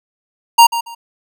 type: tone with echo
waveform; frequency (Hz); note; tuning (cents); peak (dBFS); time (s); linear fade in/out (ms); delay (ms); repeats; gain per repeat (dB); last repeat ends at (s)
square; 933; A#5; +1; -4; 0.58-0.67; 10; 140; 2; -13; 0.95
effects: none